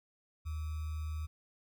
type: tone with sample-and-hold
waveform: sine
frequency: 77.78 Hz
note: D#2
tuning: in tune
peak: -35 dBFS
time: 0.45-1.27 s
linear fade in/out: 20 ms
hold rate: 1225 Hz
effects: none